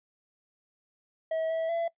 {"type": "tone with pitch steps", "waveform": "triangle", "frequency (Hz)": [644, 651, 672], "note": ["E5", "E5", "E5"], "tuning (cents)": [-41, -22, 33], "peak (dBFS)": -25, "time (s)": [1.31, 1.88], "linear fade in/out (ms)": 5, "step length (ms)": 190, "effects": ["noise-tail reverb RT60 0.1 s tail -20 dB re dry", "resampled to 8000 Hz"]}